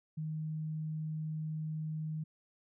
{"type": "tone", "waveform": "sine", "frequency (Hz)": 156, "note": "D#3", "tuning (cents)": 5, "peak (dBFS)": -35, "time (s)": [0.17, 2.24], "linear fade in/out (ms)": 10, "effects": []}